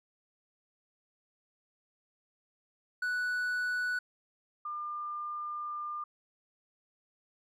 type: tone pair in turn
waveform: triangle / sine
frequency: 1480 / 1200.5 Hz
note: F#6 / D6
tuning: 0 / +38 cents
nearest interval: major third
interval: 362 cents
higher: first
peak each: -28 / -35 dBFS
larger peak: first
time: 3.02-3.99 / 4.65-6.04 s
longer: second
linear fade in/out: 5 ms
effects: none